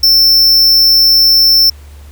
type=tone; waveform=square; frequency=5360 Hz; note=E8; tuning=28 cents sharp; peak=-5 dBFS; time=0.03-1.7 s; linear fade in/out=5 ms; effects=added 72 Hz sine -31 dBFS peak until 2.11 s + pink hiss -44 dBFS RMS until 2.11 s